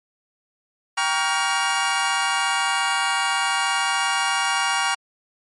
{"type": "chord", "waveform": "25% pulse", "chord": "G half-diminished seventh", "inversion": "none", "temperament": "just", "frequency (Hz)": [784, 940.8, 1128.9, 1411.2], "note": ["G5", "Bb5", "Db6", "F6"], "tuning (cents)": [0, 16, 31, 18], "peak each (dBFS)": -22, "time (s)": [0.97, 4.95], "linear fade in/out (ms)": 10, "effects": ["MP3 48 kbps"]}